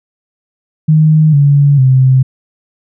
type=tone with pitch steps; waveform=sine; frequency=155.56 / 142.65 / 130.81 Hz; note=D#3 / C#3 / C3; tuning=0 / +50 / 0 cents; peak=-4 dBFS; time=0.88-2.23 s; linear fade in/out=10 ms; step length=450 ms; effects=none